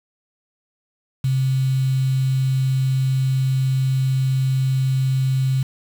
sine tone with quantisation, 132.1 Hz, C3, 17 cents sharp, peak -16 dBFS, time 1.24-5.63 s, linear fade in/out 5 ms, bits 6, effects none

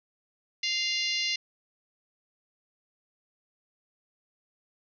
harmonic tone with a mistuned harmonic, 695 Hz, F5, 9 cents flat, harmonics 3 / 4 / 5 / 6 / 7 / 8 / 9, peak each -33 / -32 / -37 / -33 / -34 / -38 / -42 dBFS, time 0.63-1.36 s, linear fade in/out 5 ms, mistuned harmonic 4, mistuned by +15 cents, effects none

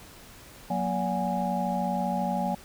sine tone cluster, 183.4 / 236.1 / 574 / 731 / 826 Hz, F#3 / A#3 / D5 / F#5 / G#5, -15 / +22 / -40 / -21 / -10 cents, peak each -30 / -33 / -34 / -34 / -30 dBFS, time 0.7-2.55 s, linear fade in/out 5 ms, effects pink hiss -49 dBFS RMS until 2.64 s

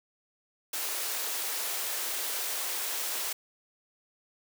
white high-pass noise, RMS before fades -33 dBFS, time 0.73-3.33 s, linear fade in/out 5 ms, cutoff 360 Hz, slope 24 dB/octave, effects none

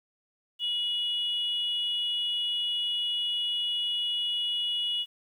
sine tone pair together, 2903 / 3423 Hz, F#7 / A7, -34 / -48 cents, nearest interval minor third, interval 286 cents, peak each -27 / -33 dBFS, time 0.59-5.06 s, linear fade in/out 50 ms, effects tanh soft clip ceiling -19 dBFS + 10-bit

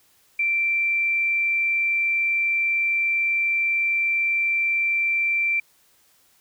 sine tone, 2349 Hz, D7, in tune, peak -19 dBFS, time 0.39-5.6 s, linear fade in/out 5 ms, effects white hiss -60 dBFS RMS until 6.4 s

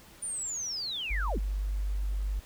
sine linear sweep, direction down, 9350 to 110.6 Hz, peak -32 dBFS, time 0.22-1.39 s, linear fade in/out 10 ms
sine tone, 49.43 Hz, G1, 15 cents sharp, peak -28 dBFS, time 1.1-2.4 s, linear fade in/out 10 ms
effects pink hiss -54 dBFS RMS until 2.45 s

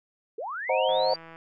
sine linear sweep, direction up, 392 to 4747 Hz, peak -31 dBFS, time 0.38-1.16 s, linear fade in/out 5 ms
sine chord, C half-diminished seventh, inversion none, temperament equal, 523.3 / 622.3 / 740 / 932.3 Hz, C5 / Eb5 / Gb5 / Bb5, 0 / 0 / 0 / 0 cents, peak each -25 / -27 / -28 / -29 dBFS, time 0.69-1.14 s, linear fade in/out 5 ms
click train, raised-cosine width 0.5 ms, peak -31 dBFS, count 78, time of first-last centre 0.89-1.36 s, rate 164 Hz
effects none

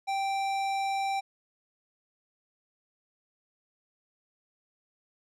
square tone with low-pass filter, 783 Hz, G5, 2 cents flat, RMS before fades -30 dBFS, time 0.07-1.21 s, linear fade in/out 20 ms, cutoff 7000 Hz, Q 0.54, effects none

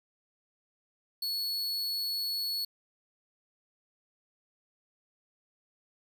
45% pulse tone, 4395 Hz, C#8, 16 cents flat, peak -30 dBFS, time 1.22-2.65 s, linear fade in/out 5 ms, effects none

